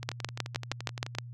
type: two click trains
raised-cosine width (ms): 0.2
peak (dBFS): -20 / -12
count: 14 / 8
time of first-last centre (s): 0.03-1.151 / 0.09-1.185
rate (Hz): 11.6 / 6.39
effects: added 120 Hz sine -41 dBFS peak until 1.33 s